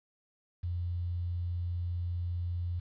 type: tone with quantisation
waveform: sine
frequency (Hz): 87.5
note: F2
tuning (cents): +4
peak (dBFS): -31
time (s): 0.63-2.8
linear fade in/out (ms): 10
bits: 10
effects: resampled to 11025 Hz